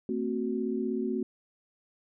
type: chord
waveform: sine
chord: F# diminished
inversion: first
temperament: equal with one note detuned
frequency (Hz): 225.4 / 261.6 / 370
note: A3 / C4 / F#4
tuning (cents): +42 / 0 / 0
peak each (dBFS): -32 / -33 / -32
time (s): 0.09-1.23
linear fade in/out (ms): 2
effects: none